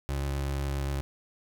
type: tone with vibrato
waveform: 30% pulse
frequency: 69.3 Hz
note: C#2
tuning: in tune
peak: -26 dBFS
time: 0.09-1.01 s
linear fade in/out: 0 ms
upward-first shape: sine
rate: 7.7 Hz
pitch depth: 12 cents each way
effects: none